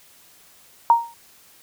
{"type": "tone with exponential decay", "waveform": "sine", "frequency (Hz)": 932.3, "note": "A#5", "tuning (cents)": 0, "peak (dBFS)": -7, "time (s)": [0.9, 1.14], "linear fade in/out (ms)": 1, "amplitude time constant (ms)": 51, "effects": ["white hiss -52 dBFS RMS until 1.62 s"]}